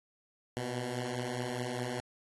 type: beating tone pair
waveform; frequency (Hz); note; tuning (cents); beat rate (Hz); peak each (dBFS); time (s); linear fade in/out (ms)
10% pulse; 119.8 / 124.6; A#2 / B2; +48 / +16; 4.8; -33 / -27; 0.57-2; 0
effects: AAC 32 kbps